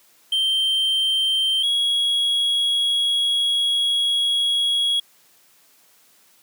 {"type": "tone pair in turn", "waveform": "triangle", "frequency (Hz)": [3136, 3322], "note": ["G7", "G#7"], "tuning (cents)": [0, 0], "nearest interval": "minor second", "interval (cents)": 100, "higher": "second", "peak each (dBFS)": -16, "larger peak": "neither", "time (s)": [[0.32, 1.63], [1.63, 5]], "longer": "second", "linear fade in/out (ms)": 5, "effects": ["white hiss -56 dBFS RMS until 6.42 s", "high-pass 150 Hz 12 dB/octave"]}